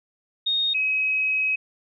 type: tone pair in turn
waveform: sine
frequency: 3710 / 2545 Hz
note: A#7 / D#7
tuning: -9 / +39 cents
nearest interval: perfect fifth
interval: 652 cents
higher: first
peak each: -20 dBFS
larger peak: neither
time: 0.46-0.74 / 0.74-1.56 s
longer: second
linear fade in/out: 10 ms
effects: none